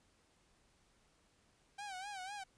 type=tone with vibrato; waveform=sawtooth; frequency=780 Hz; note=G5; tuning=9 cents flat; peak=-40 dBFS; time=1.78-2.44 s; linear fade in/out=10 ms; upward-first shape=sine; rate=4 Hz; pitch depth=110 cents each way; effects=pink hiss -72 dBFS RMS until 2.57 s + resampled to 22050 Hz